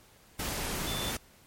sine tone in noise, 3520 Hz, A7, in tune, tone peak -37 dBFS, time 0.87-1.11 s, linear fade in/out 5 ms, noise pink, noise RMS -34 dBFS, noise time 0.39-1.17 s, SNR -6 dB, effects pink hiss -59 dBFS RMS until 1.46 s + MP3 64 kbps

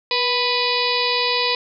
harmonic tone with a mistuned harmonic, 493.9 Hz, B4, in tune, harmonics 1 / 2 / 4 / 5 / 6 / 7 / 8 / 9 / 10, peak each -25 / -24 / -29 / -25 / -30 / -30 / -24 / -28 / -27 dBFS, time 0.11-1.55 s, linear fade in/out 2 ms, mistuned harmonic 1, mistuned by -26 cents, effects none

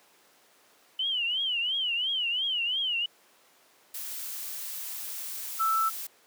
sine tone with vibrato, 2992 Hz, F#7, 19 cents sharp, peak -26 dBFS, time 0.99-3.06 s, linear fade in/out 5 ms, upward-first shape triangle, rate 2.9 Hz, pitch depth 180 cents each way
blue noise, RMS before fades -37 dBFS, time 3.94-6.07 s, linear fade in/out 5 ms
sine tone, 1323 Hz, E6, 6 cents sharp, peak -23 dBFS, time 5.59-5.9 s, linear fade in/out 20 ms
effects pink hiss -60 dBFS RMS until 6.26 s + high-pass 400 Hz 12 dB/octave

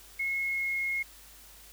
sine tone with pitch glide, 2172 to 2158 Hz, C#7 to C#7, -36 to -47 cents, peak -28 dBFS, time 0.19-1.03 s, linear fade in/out 10 ms, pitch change -11 cents, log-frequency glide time 0.35-0.8 s, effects added 50 Hz sine -57 dBFS peak until 1.72 s + white hiss -53 dBFS RMS until 1.72 s

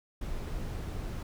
brown noise, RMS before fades -36 dBFS, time 0.21-1.23 s, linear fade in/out 5 ms, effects none

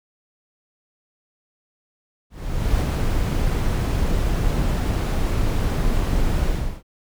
brown noise with ADSR envelope, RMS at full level -18 dBFS, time 2.3-6.83 s, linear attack 510 ms, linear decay 5 ms, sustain -2 dB, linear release 370 ms, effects none

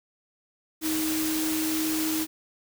sine tone in noise, 315 Hz, D#4, 21 cents sharp, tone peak -26 dBFS, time 0.81-2.27 s, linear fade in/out 50 ms, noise white, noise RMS -31 dBFS, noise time 0.81-2.27 s, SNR +2 dB, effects none

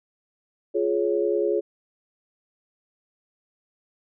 sine chord, Db major, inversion first, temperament equal with one note detuned, 349.2 / 419.6 / 554.4 Hz, F4 / Ab4 / Db5, 0 / +18 / 0 cents, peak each -25 / -23 / -27 dBFS, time 0.74-1.61 s, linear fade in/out 20 ms, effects none

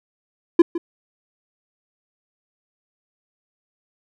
triangle tone with echo, 339.6 Hz, F4, 48 cents flat, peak -4 dBFS, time 0.59-0.62 s, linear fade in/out 5 ms, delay 160 ms, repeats 1, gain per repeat -15 dB, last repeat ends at 0.78 s, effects none

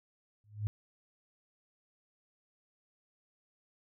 sine tone with exponential growth, 105 Hz, G#2, 19 cents sharp, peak -27 dBFS, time 0.44-0.67 s, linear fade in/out 0 ms, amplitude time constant 49 ms, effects none

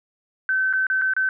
sine tone with dropouts, 1534 Hz, G6, 38 cents flat, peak -18 dBFS, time 0.49-1.29 s, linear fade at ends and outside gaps 1 ms, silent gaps 0.728-0.735 / 0.868-0.9 / 1.015-1.019 / 1.136-1.165 s, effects none

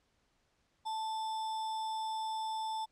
sine tone with sample-and-hold, 880 Hz, A5, in tune, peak -34 dBFS, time 0.85-2.86 s, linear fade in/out 20 ms, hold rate 4410 Hz, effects pink hiss -75 dBFS RMS until 2.91 s + low-pass 7000 Hz 12 dB/octave

